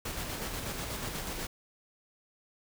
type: noise with tremolo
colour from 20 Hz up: pink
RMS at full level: -36 dBFS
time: 0.05-1.47 s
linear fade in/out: 5 ms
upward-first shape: square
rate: 8.2 Hz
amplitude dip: 30%
effects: none